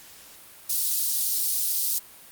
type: high-pass noise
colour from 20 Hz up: white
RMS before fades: -25 dBFS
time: 0.69-1.99 s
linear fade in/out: 10 ms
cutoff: 4300 Hz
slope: 24 dB/octave
effects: white hiss -48 dBFS RMS until 2.31 s + Opus 48 kbps